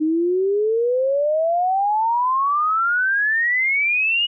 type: exponential sweep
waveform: sine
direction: up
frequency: 304.9 to 2914 Hz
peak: -16 dBFS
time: 0-4.27 s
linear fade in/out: 20 ms
effects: none